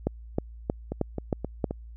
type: two click trains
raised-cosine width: 2 ms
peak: -11 / -17 dBFS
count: 6 / 4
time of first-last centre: 0.07-1.642 / 0.92-1.709 s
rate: 3.18 / 3.8 Hz
effects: added 57 Hz sine -41 dBFS peak until 1.96 s